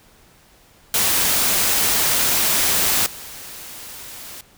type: noise with level steps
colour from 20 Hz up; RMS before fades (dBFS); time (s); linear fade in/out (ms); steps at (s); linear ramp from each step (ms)
white; -18 / -36; 0.94-4.41; 2; 3.06; 2
effects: pink hiss -52 dBFS RMS until 4.57 s